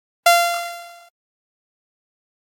sawtooth tone with exponential decay, 690 Hz, F5, 21 cents flat, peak -4 dBFS, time 0.26-1.09 s, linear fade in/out 5 ms, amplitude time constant 180 ms, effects AAC 64 kbps

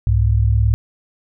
sine tone pair together, 65.41 / 104.25 Hz, C2 / G#2, 0 / +7 cents, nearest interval minor sixth, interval 807 cents, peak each -15 / -14 dBFS, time 0.07-0.74 s, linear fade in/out 0 ms, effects none

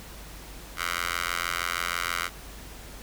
10% pulse tone with high-pass filter, 86.3 Hz, F2, 20 cents flat, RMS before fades -30 dBFS, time 0.76-2.3 s, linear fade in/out 50 ms, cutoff 1500 Hz, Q 1.8, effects added 50 Hz sine -45 dBFS peak until 3.02 s + pink hiss -45 dBFS RMS until 3.02 s

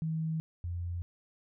sine tone pair in turn, 160 / 86.94 Hz, D#3 / F2, +49 / -7 cents, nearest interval major seventh, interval 1056 cents, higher first, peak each -30 / -33 dBFS, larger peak first, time 0.02-0.4 / 0.64-1.02 s, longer neither, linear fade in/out 0 ms, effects none

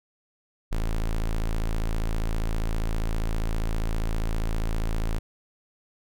square tone, 27.5 Hz, A0, in tune, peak -24 dBFS, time 0.71-5.19 s, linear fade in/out 10 ms, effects none

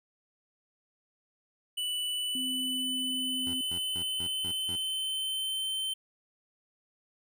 square tone with pitch glide, 2973 to 3092 Hz, F#7 to G7, +8 to -24 cents, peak -31 dBFS, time 1.77-5.94 s, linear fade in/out 10 ms, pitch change +68 cents, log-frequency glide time 2.07-5.67 s
sine tone, 256.8 Hz, C4, 32 cents flat, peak -36 dBFS, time 2.35-3.61 s, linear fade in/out 2 ms
15% pulse tone bursts, 87.31 Hz, F2, in tune, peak -35 dBFS, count 6, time 3.46-4.764 s, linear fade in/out 10 ms, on 84 ms, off 160 ms
effects none

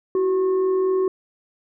sine tone with frequency modulation, 377.2 Hz, F#4, 33 cents sharp, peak -17 dBFS, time 0.15-1.08 s, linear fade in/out 2 ms, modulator 710 Hz, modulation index 0.33, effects none

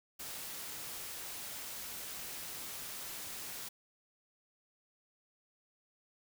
white noise, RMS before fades -44 dBFS, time 0.19-3.69 s, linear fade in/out 10 ms, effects none

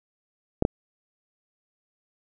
clicks, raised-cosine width 2 ms, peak -6 dBFS, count 2, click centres 0.624 / 0.651 s, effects none

